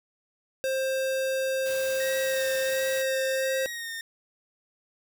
square tone, 529 Hz, C5, 19 cents sharp, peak -26 dBFS, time 0.64-3.66 s, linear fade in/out 0 ms
white noise, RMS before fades -40 dBFS, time 1.65-3.03 s, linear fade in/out 20 ms
sawtooth tone with vibrato, 1864.7 Hz, A#6, in tune, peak -30 dBFS, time 2-4.01 s, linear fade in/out 2 ms, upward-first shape sine, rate 1.4 Hz, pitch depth 38 cents each way
effects none

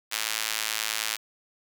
sawtooth tone with high-pass filter, 109.4 Hz, A2, 9 cents flat, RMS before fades -30 dBFS, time 0.11-1.17 s, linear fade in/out 20 ms, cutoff 2300 Hz, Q 0.65, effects none

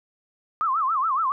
sine tone with vibrato, 1175 Hz, D6, 1 cent sharp, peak -20 dBFS, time 0.61-1.32 s, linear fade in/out 0 ms, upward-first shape sine, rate 7.1 Hz, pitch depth 230 cents each way, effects none

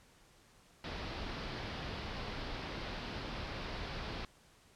pink low-pass noise, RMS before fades -42 dBFS, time 0.84-4.25 s, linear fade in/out 2 ms, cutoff 5000 Hz, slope 48 dB/octave, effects pink hiss -64 dBFS RMS until 4.75 s + low-pass 10000 Hz 12 dB/octave

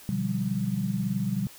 sine chord, G dominant seventh, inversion first, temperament equal with one note detuned, 123.47 / 146.83 / 177.46 / 196 Hz, B2 / D3 / F3 / G3, 0 / 0 / +28 / 0 cents, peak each -32 / -34 / -32 / -28 dBFS, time 0.09-1.47 s, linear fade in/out 0 ms, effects white hiss -49 dBFS RMS until 1.58 s

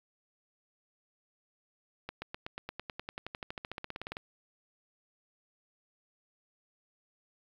accelerating click train, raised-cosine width 0.3 ms, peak -22 dBFS, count 26, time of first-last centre 2.09-4.169 s, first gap 130 ms, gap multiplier 0.96, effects low-pass 5000 Hz 12 dB/octave + 9-bit

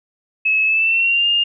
sine tone with pitch glide, 2586 to 2820 Hz, E7 to F7, -34 to +16 cents, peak -13 dBFS, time 0.45-1.44 s, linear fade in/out 10 ms, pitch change +150 cents, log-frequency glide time 0.65-1.28 s, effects none

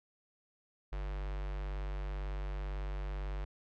square tone with notch filter, 49 Hz, G1, in tune, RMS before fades -38 dBFS, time 0.92-3.45 s, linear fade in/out 10 ms, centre 210 Hz, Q 0.94, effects low-pass 3000 Hz 12 dB/octave

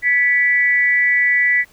sine tone with amplitude modulation, 1970 Hz, B6, 5 cents flat, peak -9 dBFS, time 0.02-1.65 s, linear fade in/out 50 ms, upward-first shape sine, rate 279 Hz, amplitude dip 65%, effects pink hiss -51 dBFS RMS until 1.72 s

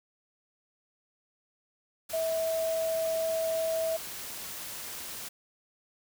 sine tone in noise, 650 Hz, E5, 24 cents flat, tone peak -27 dBFS, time 2.13-3.97 s, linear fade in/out 10 ms, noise white, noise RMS -40 dBFS, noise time 2.09-5.29 s, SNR +10 dB, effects none

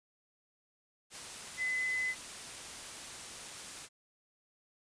sine tone in noise, 2022 Hz, B6, 40 cents sharp, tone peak -31 dBFS, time 1.57-2.15 s, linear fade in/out 50 ms, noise white, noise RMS -45 dBFS, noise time 1.1-3.89 s, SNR +11 dB, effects resampled to 22050 Hz

